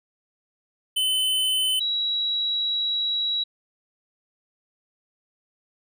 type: tone pair in turn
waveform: square / sine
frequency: 3038 / 3885 Hz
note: F#7 / B7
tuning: +45 / -29 cents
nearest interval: major third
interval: 426 cents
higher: second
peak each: -21 / -22 dBFS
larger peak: first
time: 0.96-1.8 / 1.8-3.44 s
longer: second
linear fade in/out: 10 ms
effects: none